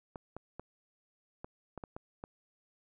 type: clicks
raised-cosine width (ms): 1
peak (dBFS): -28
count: 8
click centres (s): 0.158 / 0.366 / 0.596 / 1.445 / 1.777 / 1.838 / 1.965 / 2.239
effects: none